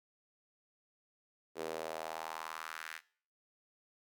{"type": "tone with high-pass filter sweep", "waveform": "sawtooth", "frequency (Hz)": 80.2, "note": "E2", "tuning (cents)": -47, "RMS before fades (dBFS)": -43, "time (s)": [1.55, 3.01], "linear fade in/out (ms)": 50, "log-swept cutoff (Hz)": [410, 1800], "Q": 2.6, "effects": ["noise-tail reverb RT60 0.5 s tail -20 dB re dry"]}